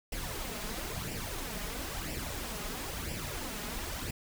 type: noise with flanger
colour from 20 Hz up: pink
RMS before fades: -38 dBFS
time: 0.12-4.11 s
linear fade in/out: 5 ms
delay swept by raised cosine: 0.38 to 4.88 ms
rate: 1 Hz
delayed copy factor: +0.6
effects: none